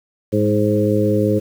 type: harmonic tone with a mistuned harmonic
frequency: 105.3 Hz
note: G#2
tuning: 24 cents sharp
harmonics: 1 / 2 / 3 / 4 / 5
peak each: -20 / -20 / -20 / -20 / -20 dBFS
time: 0.32-1.4 s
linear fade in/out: 20 ms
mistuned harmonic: 2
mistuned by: -27 cents
effects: 7-bit